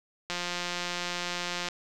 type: click train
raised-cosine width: 0.2 ms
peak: -15 dBFS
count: 245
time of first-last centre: 0.3-1.686 s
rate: 176 Hz
effects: none